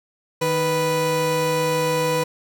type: tone pair together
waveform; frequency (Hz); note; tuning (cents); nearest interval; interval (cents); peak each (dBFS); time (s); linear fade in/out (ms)
30% pulse; 155.57 / 493.9; D#3 / B4; 0 / 0; octave + minor sixth; 2000; -23 / -17; 0.41-2.24; 10
effects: none